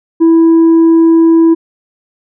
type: tone with tanh clipping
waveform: sine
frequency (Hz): 329.1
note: E4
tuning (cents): -3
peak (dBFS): -4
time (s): 0.2-1.55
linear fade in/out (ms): 20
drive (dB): 2
effects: none